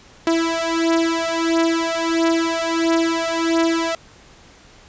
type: beating tone pair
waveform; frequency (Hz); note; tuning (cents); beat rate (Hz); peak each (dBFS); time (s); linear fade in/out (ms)
sawtooth; 329.6 / 331.1; E4 / E4; 0 / +8; 1.5; -16; 0.27-3.95; 2
effects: pink hiss -47 dBFS RMS until 4.88 s + resampled to 16000 Hz